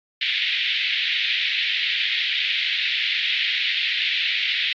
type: band-pass noise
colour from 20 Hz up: white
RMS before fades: -23 dBFS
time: 0.21-4.73 s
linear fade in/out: 5 ms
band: 1900 to 3800 Hz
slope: 48 dB/octave
effects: AAC 64 kbps